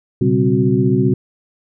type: tone cluster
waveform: sine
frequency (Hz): 121.5 / 136.7 / 195 / 262.6 / 367.9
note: B2 / C#3 / G3 / C4 / F#4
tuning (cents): -28 / -24 / -9 / +6 / -10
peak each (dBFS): -18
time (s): 0.21-1.14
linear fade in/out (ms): 5
effects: none